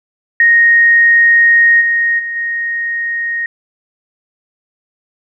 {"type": "tone with level steps", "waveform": "sine", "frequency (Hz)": 1864.7, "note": "A#6", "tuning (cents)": 0, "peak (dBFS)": [-5, -10, -18, -15], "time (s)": [0.4, 3.46], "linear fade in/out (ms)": 2, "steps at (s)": [1.8, 2.18, 2.35], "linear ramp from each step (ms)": 20, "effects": []}